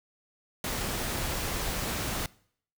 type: noise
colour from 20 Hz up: pink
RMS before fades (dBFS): -32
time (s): 0.64-2.26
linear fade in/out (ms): 2
effects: noise-tail reverb RT60 0.6 s tail -22 dB re dry